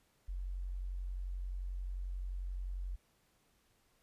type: tone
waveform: sine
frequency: 45.68 Hz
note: F#1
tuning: 21 cents flat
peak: -37 dBFS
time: 0.28-2.96 s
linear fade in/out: 10 ms
effects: pink hiss -73 dBFS RMS until 4.02 s + resampled to 32000 Hz